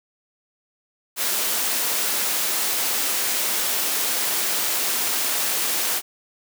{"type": "high-pass noise", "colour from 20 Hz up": "white", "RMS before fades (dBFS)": -23, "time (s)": [1.16, 6.02], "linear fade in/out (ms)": 50, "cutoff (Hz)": 260, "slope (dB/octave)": 12, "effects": []}